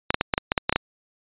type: clicks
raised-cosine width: 0.3 ms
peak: -3 dBFS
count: 10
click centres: 0.105 / 0.144 / 0.211 / 0.338 / 0.379 / 0.519 / 0.578 / 0.695 / 0.726 / 0.76 s
effects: resampled to 8000 Hz